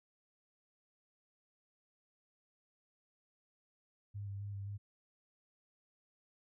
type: tone with vibrato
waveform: sine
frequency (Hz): 100.4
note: G2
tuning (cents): +42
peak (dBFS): -40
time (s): 4.14-4.78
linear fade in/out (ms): 20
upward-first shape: square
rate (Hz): 3.8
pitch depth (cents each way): 20
effects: none